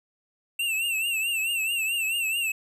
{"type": "tone with vibrato", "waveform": "square", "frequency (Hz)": 2700, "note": "E7", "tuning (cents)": 41, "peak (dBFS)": -25, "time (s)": [0.59, 2.52], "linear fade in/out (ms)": 5, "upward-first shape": "triangle", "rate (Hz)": 4.6, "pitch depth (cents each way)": 100, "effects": []}